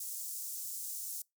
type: high-pass noise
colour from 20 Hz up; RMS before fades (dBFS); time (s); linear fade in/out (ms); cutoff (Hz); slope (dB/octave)
pink; -41; 0-1.22; 5; 6800; 24
effects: noise-tail reverb RT60 0.2 s tail -25 dB re dry